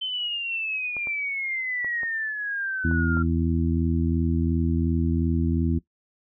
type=exponential sweep; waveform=sine; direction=down; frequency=3085 to 1371 Hz; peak=-26 dBFS; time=0.01-3.23 s; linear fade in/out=10 ms
type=clicks; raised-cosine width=1 ms; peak=-26 dBFS; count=6; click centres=0.967 / 1.072 / 1.846 / 2.033 / 2.913 / 3.171 s
type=harmonic tone; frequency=82.8 Hz; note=E2; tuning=8 cents sharp; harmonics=1 / 2 / 3 / 4; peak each=-24 / -27 / -26 / -30 dBFS; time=2.84-5.79 s; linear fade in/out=10 ms
effects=noise-tail reverb RT60 0.1 s tail -17 dB re dry